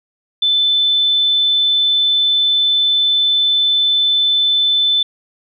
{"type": "tone", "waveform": "sine", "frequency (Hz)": 3520, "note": "A7", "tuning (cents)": 0, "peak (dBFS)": -11, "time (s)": [0.42, 5.03], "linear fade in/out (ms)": 5, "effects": []}